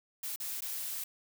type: noise with dropouts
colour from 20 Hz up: blue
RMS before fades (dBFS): -38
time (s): 0.23-1.04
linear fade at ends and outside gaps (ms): 5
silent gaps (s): 0.361-0.4 / 0.607-0.62
effects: none

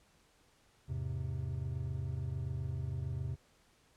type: chord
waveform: triangle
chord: E augmented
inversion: none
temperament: equal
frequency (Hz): 82.41 / 103.83 / 130.81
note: E2 / G#2 / B#2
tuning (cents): 0 / 0 / 0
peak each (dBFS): -38 / -40 / -36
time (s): 0.88-3.36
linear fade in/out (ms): 20
effects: pink hiss -68 dBFS RMS until 3.96 s + low-pass 10000 Hz 12 dB/octave

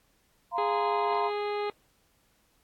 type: chord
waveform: sine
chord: F suspended fourth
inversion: none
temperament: equal with one note detuned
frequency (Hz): 698.5 / 932.3 / 1032.7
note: F5 / Bb5 / C6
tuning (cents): 0 / 0 / -23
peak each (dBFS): -31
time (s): 0.51-1.31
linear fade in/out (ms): 50
type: harmonic tone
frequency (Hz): 413.5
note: G#4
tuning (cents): -8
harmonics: 1 / 2 / 3 / 4 / 5 / 6 / 7 / 8 / 9 / 10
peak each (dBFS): -30 / -35 / -39 / -50 / -43 / -46 / -52 / -51 / -53 / -49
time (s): 0.58-1.7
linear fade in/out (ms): 2
effects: pink hiss -68 dBFS RMS until 2.63 s + AAC 64 kbps

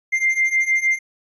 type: beating tone pair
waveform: triangle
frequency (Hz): 2093 / 2099.5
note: C7 / C7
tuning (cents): 0 / +5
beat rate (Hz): 6.5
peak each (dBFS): -17 / -15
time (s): 0.12-0.99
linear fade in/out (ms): 20
effects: tanh soft clip ceiling -12 dBFS + resampled to 22050 Hz

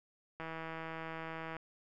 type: click train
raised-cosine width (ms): 0.5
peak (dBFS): -28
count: 190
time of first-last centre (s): 0.4-1.567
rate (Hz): 162
effects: none

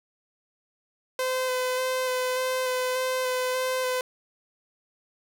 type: tone with vibrato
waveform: sawtooth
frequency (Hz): 511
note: C5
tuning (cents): -41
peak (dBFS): -21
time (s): 1.19-4.01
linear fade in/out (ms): 2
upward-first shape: square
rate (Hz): 1.7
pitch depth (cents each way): 12
effects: none

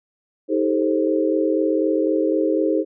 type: chord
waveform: sine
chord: A half-diminished seventh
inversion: second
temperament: just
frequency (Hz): 316.8 / 396 / 440 / 528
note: Eb4 / G4 / A4 / C5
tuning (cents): +31 / +18 / 0 / +16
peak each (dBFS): -20 / -23 / -24 / -23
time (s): 0.48-2.85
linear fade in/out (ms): 50
effects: none

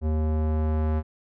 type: tone with low-pass filter sweep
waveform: square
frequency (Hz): 77.78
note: D#2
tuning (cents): 0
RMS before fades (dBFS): -24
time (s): 0.01-1.03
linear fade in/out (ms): 50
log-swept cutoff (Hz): 580 to 1200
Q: 0.76
effects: none

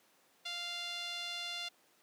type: tone with band-pass filter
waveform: sawtooth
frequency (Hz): 697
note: F5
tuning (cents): -4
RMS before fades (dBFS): -41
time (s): 0.45-1.69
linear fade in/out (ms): 10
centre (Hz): 3600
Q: 2.6
effects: pink hiss -68 dBFS RMS until 2.02 s + high-pass 300 Hz 12 dB/octave

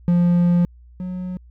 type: tone pair in turn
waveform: triangle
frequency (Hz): 174.61 / 182.47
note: F3 / F#3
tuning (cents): 0 / -24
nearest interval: minor second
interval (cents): 76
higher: second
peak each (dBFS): -11 / -23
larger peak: first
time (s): 0.08-0.65 / 1-1.37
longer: first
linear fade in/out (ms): 0
effects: added 60 Hz sine -43 dBFS peak until 1.5 s

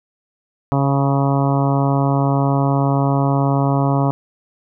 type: harmonic tone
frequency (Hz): 138.59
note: C#3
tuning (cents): 0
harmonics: 1 / 2 / 3 / 4 / 5 / 6 / 7 / 8 / 9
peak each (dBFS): -16 / -20 / -27 / -26 / -24 / -28 / -26 / -29 / -32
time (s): 0.72-4.11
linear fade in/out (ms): 0
effects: none

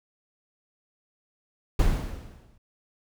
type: noise with exponential decay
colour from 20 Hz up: brown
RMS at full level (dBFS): -19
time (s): 1.79-2.58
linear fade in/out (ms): 5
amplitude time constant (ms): 170
effects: none

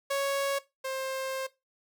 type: tone pair in turn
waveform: sawtooth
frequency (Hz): 554.4 / 529.3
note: C#5 / C5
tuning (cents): 0 / +20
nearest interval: minor second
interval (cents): 80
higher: first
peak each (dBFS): -23 / -28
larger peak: first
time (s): 0.1-0.59 / 0.84-1.47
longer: second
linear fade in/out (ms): 10
effects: noise-tail reverb RT60 0.2 s tail -17 dB re dry

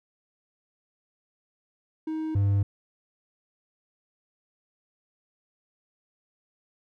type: tone pair in turn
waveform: triangle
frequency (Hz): 315.1 / 99.94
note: D#4 / G2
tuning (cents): +22 / +34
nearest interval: octave + minor sixth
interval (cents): 1988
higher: first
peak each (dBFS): -26 / -18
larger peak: second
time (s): 2.07-2.35 / 2.35-2.63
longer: neither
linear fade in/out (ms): 5
effects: none

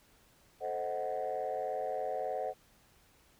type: chord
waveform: sine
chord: A diminished seventh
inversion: none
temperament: equal with one note detuned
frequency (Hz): 440 / 523.3 / 622.3 / 742.6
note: A4 / C5 / Eb5 / Gb5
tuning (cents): 0 / 0 / 0 / +6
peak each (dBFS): -40 / -37 / -38 / -36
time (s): 0.6-2.54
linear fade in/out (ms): 50
effects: tanh soft clip ceiling -27 dBFS + pink hiss -65 dBFS RMS until 3.39 s

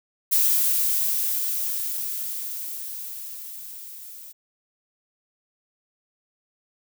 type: noise with level ramp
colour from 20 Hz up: violet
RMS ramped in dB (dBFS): -19 to -42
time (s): 0.31-4.33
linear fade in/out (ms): 20
effects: none

